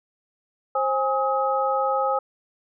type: tone cluster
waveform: sine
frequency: 530 / 823 / 1270 Hz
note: C5 / G#5 / D#6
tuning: +22 / -16 / +35 cents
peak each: -24 / -24 / -25 dBFS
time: 0.75-2.19 s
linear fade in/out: 5 ms
effects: none